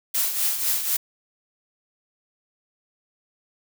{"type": "noise with tremolo", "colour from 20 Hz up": "blue", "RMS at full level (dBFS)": -21, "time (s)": [0.14, 0.97], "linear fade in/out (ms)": 10, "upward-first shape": "triangle", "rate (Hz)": 4, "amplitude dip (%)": 65, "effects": []}